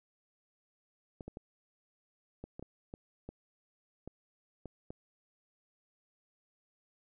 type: clicks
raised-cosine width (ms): 2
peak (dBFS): -30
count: 11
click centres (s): 1.208 / 1.28 / 1.371 / 2.44 / 2.595 / 2.626 / 2.939 / 3.29 / 4.076 / 4.657 / 4.905
effects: none